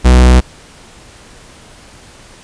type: tone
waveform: 45% pulse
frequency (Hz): 62.3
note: B1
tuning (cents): +16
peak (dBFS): -3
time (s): 0.04-0.41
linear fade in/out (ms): 20
effects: pink hiss -39 dBFS RMS until 2.43 s + resampled to 22050 Hz